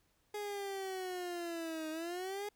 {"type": "linear two-way sweep", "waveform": "30% pulse", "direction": "down then up", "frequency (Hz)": [418.3, 311.1, 418.3], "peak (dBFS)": -36, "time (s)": [0.34, 2.49], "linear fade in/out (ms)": 5, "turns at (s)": 1.9, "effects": ["pink hiss -75 dBFS RMS until 2.55 s"]}